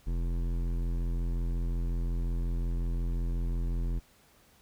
sine tone with hard clipping, 42.78 Hz, F1, 35 cents flat, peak -30 dBFS, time 0.06-4 s, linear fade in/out 20 ms, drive 14 dB, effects pink hiss -62 dBFS RMS until 4.61 s

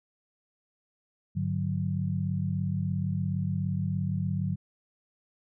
sine tone cluster, 100.8 / 147.4 / 184.5 Hz, G2 / D3 / F#3, +49 / +7 / -5 cents, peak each -31 dBFS, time 1.35-4.56 s, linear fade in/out 20 ms, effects none

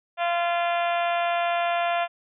harmonic tone with a mistuned harmonic, 344.7 Hz, F4, 23 cents flat, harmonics 2 / 3 / 4 / 5 / 6 / 7 / 8 / 9 / 10, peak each -23 / -32 / -32 / -35 / -38 / -35 / -37 / -41 / -41 dBFS, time 0.17-2.08 s, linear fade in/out 50 ms, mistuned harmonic 10, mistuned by +16 cents, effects none

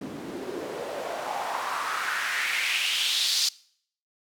white noise with band-pass filter sweep, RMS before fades -29 dBFS, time 0.01-3.49 s, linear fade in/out 5 ms, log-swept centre 240 to 4800 Hz, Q 3.1, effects noise-tail reverb RT60 0.6 s tail -22 dB re dry

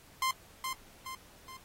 sawtooth tone with echo, 1046.5 Hz, C6, in tune, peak -24 dBFS, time 0.22-0.31 s, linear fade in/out 2 ms, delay 420 ms, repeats 3, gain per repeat -6 dB, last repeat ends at 1.57 s, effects pink hiss -58 dBFS RMS until 1.64 s + AAC 48 kbps

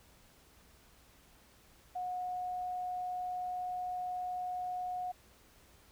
sine tone, 727 Hz, F#5, 31 cents flat, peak -35 dBFS, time 1.95-5.12 s, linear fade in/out 10 ms, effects added 60 Hz sine -68 dBFS peak until 5.91 s + pink hiss -63 dBFS RMS until 5.91 s

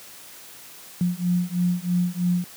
sine beating tone pair, 176 / 179.1 Hz, F3 / F3, +14 / +44 cents, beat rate 3.1 Hz, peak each -23 dBFS, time 1.01-2.44 s, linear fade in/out 0 ms, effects white hiss -44 dBFS RMS until 2.56 s + high-pass 100 Hz 12 dB/octave

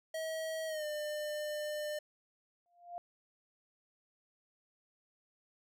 square tone with pitch glide, 640 to 600.6 Hz, D#5 to D5, +49 to +39 cents, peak -37 dBFS, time 0.14-1.99 s, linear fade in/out 5 ms, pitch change -110 cents, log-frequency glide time 0.67-0.85 s
sine tone with exponential growth, 698.5 Hz, F5, in tune, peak -37 dBFS, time 2.66-2.98 s, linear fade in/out 0 ms, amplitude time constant 68 ms
effects none

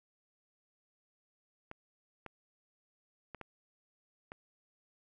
clicks, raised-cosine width 0.5 ms, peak -29 dBFS, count 5, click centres 1.714 / 2.263 / 3.347 / 3.413 / 4.319 s, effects none

